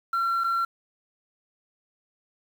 sine tone with dropouts, 1362 Hz, F6, 44 cents flat, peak -20 dBFS, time 0.13-0.65 s, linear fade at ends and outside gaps 5 ms, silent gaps 0.438-0.442 s, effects tanh soft clip ceiling -21 dBFS + 8-bit

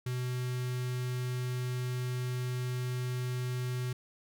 square tone with notch filter, 125.4 Hz, B2, 27 cents sharp, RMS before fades -34 dBFS, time 0.06-3.93 s, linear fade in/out 5 ms, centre 710 Hz, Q 0.93, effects none

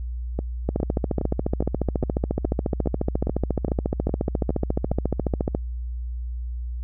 two click trains, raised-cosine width 2 ms, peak -12 / -9 dBFS, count 12 / 70, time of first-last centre 0.39-4.917 / 0.69-5.549 s, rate 2.43 / 14.2 Hz, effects added 60 Hz sine -27 dBFS peak until 6.83 s

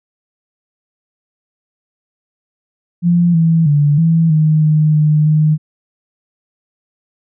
sine tone with pitch steps, 173.1 / 163.9 / 145.9 / 164.1 / 155.1 / 153.7 / 152 / 153.9 Hz, F3 / E3 / D3 / E3 / D#3 / D#3 / D#3 / D#3, -15 / -10 / -11 / -8 / -5 / -21 / -40 / -19 cents, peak -8 dBFS, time 3.02-5.58 s, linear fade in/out 50 ms, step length 320 ms, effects none

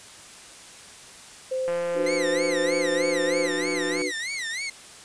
sine tone, 519 Hz, C5, 14 cents flat, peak -24 dBFS, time 1.51-3.48 s, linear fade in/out 10 ms
click train, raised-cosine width 0.5 ms, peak -21 dBFS, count 403, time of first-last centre 1.68-4.017 s, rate 172 Hz
sine chord, B minor, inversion first, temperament equal with one note detuned, 300 / 370 / 493.9 Hz, D4 / F#4 / B4, +37 / 0 / 0 cents, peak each -30 dBFS, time 1.94-4.12 s, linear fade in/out 50 ms
sawtooth tone with vibrato, 2004 Hz, B6, 25 cents sharp, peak -25 dBFS, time 2.06-4.7 s, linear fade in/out 5 ms, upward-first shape sine, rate 3.2 Hz, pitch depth 200 cents each way
effects white hiss -45 dBFS RMS until 5.04 s + resampled to 22050 Hz

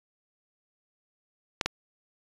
clicks, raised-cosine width 0.2 ms, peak -8 dBFS, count 2, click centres 1.612 / 1.66 s, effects resampled to 24000 Hz

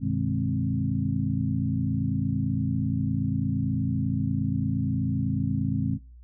sine tone cluster, 96.9 / 126.1 / 154.4 / 206.8 / 263.6 Hz, G2 / B2 / D#3 / G#3 / C4, -20 / +36 / -13 / -7 / +13 cents, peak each -30 dBFS, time 0-5.99 s, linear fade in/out 50 ms, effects noise-tail reverb RT60 0.4 s tail -24 dB re dry + added 60 Hz sine -45 dBFS peak until 6.23 s

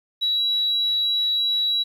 sine tone, 3901 Hz, B7, 22 cents flat, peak -18 dBFS, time 0.21-1.84 s, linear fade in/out 20 ms, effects tanh soft clip ceiling -14 dBFS + 9-bit

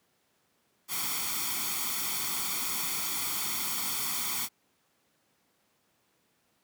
white noise with comb filter, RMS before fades -32 dBFS, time 0.88-4.49 s, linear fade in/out 50 ms, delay 0.89 ms, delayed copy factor +0.75, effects pink hiss -71 dBFS RMS until 6.63 s + high-pass 150 Hz 12 dB/octave

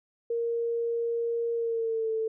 sine tone with pitch glide, 466.2 to 443.4 Hz, A#4 to A4, 0 to +13 cents, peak -26 dBFS, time 0.3-2.28 s, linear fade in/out 5 ms, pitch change -87 cents, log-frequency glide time 1.54-2.11 s, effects none

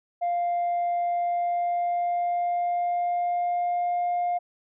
sine tone with pitch glide, 698.5 to 706.2 Hz, F5 to F5, 0 to +19 cents, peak -21 dBFS, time 0.21-4.39 s, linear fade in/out 20 ms, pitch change +19 cents, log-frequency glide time 1.05-4.04 s, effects tanh soft clip ceiling -21 dBFS

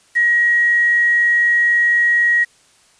sine tone with quantisation, 1898 Hz, A#6, 31 cents sharp, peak -11 dBFS, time 0.15-2.45 s, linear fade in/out 20 ms, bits 6, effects white hiss -53 dBFS RMS until 2.99 s + resampled to 22050 Hz

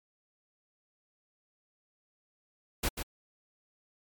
pink noise with echo, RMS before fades -29 dBFS, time 2.83-2.89 s, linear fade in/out 10 ms, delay 140 ms, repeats 1, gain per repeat -7 dB, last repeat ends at 3.03 s, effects MP3 96 kbps

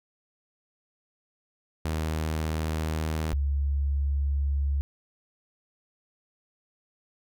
sawtooth / sine tone pair in turn, 78.7 / 70.11 Hz, D#2 / C#2, +20 / +20 cents, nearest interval major second, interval 200 cents, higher first, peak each -23 dBFS, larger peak neither, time 1.85-3.33 / 3.33-4.81 s, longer neither, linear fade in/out 0 ms, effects none

